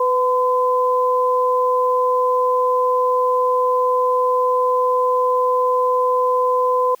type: tone pair together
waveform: sine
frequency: 500.7 / 1018 Hz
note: B4 / C6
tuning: +24 / -48 cents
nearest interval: octave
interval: 1228 cents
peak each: -17 dBFS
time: 0-6.95 s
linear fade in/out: 5 ms
effects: white hiss -53 dBFS RMS until 7 s